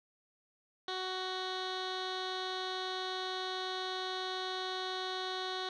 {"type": "tone with low-pass filter", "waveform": "15% pulse", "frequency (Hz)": 372.6, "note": "F#4", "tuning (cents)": 12, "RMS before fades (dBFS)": -38, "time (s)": [0.88, 5.69], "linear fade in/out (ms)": 2, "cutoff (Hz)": 3900, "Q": 3.7, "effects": []}